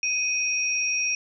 sine tone pair together, 2500 / 5617 Hz, D#7 / F8, +8 / +9 cents, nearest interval octave + major second, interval 1401 cents, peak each -24 / -27 dBFS, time 0.03-1.15 s, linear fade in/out 2 ms, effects none

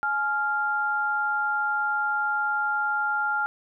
sine tone pair together, 843 / 1394.6 Hz, G#5 / F6, +26 / -3 cents, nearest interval major sixth, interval 871 cents, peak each -28 / -24 dBFS, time 0.03-3.46 s, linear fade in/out 0 ms, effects none

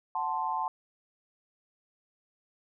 sine chord, F# diminished, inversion none, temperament equal, 740 / 880 / 1046.5 Hz, F#5 / A5 / C6, 0 / 0 / 0 cents, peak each -36 / -31 / -33 dBFS, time 0.15-0.68 s, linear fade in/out 2 ms, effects none

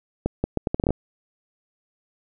accelerating click train, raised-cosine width 2 ms, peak -8 dBFS, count 10, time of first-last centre 0.26-0.906 s, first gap 180 ms, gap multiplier 0.74, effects none

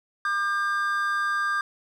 triangle tone pair together, 1199.9 / 1600 Hz, D6 / G6, +37 / +35 cents, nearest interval perfect fourth, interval 498 cents, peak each -24 dBFS, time 0.25-1.61 s, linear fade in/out 2 ms, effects none

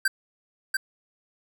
square tone with echo, 1568 Hz, G6, in tune, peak -20 dBFS, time 0.05-0.08 s, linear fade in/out 5 ms, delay 690 ms, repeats 1, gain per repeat -3 dB, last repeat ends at 0.77 s, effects none

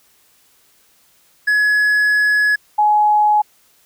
triangle / sine tone pair in turn, 1690 / 841.8 Hz, G#6 / G#5, +30 / +23 cents, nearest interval octave, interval 1207 cents, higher first, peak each -10 dBFS, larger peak neither, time 1.47-2.56 / 2.78-3.42 s, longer first, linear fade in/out 10 ms, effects white hiss -55 dBFS RMS until 3.85 s

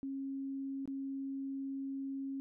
sine tone with dropouts, 271.8 Hz, C#4, 34 cents flat, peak -37 dBFS, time 0.03-2.4 s, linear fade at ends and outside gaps 0 ms, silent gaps 0.856-0.876 s, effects none

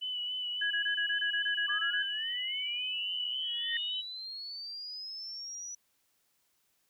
sine tone with vibrato, 2975 Hz, F#7, 9 cents sharp, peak -33 dBFS, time 0.01-4.02 s, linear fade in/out 20 ms, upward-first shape sine, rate 3.6 Hz, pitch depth 28 cents each way
sine tone bursts, 1661.2 Hz, G#6, in tune, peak -29 dBFS, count 12, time 0.61-2.029 s, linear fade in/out 10 ms, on 99 ms, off 21 ms
sine linear sweep, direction up, 1156 to 5920 Hz, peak -39 dBFS, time 1.68-5.75 s, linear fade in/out 5 ms
sine tone with exponential growth, 1864.7 Hz, A#6, in tune, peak -29 dBFS, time 3.42-3.77 s, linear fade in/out 2 ms, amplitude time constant 76 ms
effects white hiss -74 dBFS RMS until 6.89 s

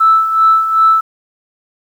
sine tone with tremolo, 1316 Hz, E6, 3 cents flat, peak -4 dBFS, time 0-1.01 s, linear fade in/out 10 ms, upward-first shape sine, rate 2.6 Hz, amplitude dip 65%, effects tanh soft clip ceiling 0 dBFS + 7-bit

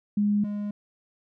sine / triangle tone pair in turn, 206.3 / 206.3 Hz, G#3 / G#3, -11 / -11 cents, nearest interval unison, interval 0 cents, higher neither, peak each -20 / -26 dBFS, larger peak first, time 0.17-0.44 / 0.44-0.71 s, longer neither, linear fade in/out 5 ms, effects none

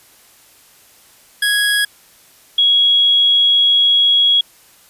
25% pulse / sine tone pair in turn, 1661.2 / 3322 Hz, G#6 / G#7, 0 / 0 cents, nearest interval octave, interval 1200 cents, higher second, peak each -9 dBFS, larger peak neither, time 1.42-1.85 / 2.58-4.41 s, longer second, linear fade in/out 5 ms, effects white hiss -48 dBFS RMS until 4.89 s + resampled to 32000 Hz

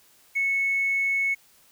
triangle tone, 2203 Hz, C#7, 11 cents flat, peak -18 dBFS, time 0.35-1.35 s, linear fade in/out 20 ms, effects tanh soft clip ceiling -19 dBFS + white hiss -58 dBFS RMS until 1.71 s

